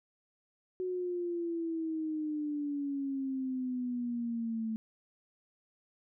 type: exponential sweep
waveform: sine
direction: down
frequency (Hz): 370 to 220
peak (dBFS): -32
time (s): 0.8-4.76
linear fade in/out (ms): 0
effects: none